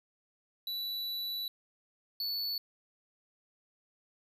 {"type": "tone pair in turn", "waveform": "square", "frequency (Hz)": [3951, 4447], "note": ["B7", "C#8"], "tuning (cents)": [0, 5], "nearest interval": "major second", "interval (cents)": 205, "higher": "second", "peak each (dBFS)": [-35, -33], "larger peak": "second", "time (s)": [[0.67, 1.48], [2.2, 2.58]], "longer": "first", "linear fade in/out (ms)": 2, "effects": ["resampled to 32000 Hz"]}